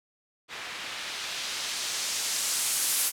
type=noise with low-pass filter sweep; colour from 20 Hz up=blue; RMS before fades=-31 dBFS; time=0.48-3.12 s; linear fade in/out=50 ms; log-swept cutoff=2200 to 12000 Hz; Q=0.89; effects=none